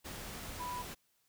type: tone in noise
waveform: sine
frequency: 987.8 Hz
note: B5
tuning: in tune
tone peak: -38 dBFS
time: 0.59-0.83 s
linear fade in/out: 20 ms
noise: pink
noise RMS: -45 dBFS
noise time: 0.04-0.95 s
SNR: +4 dB
effects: white hiss -75 dBFS RMS until 1.28 s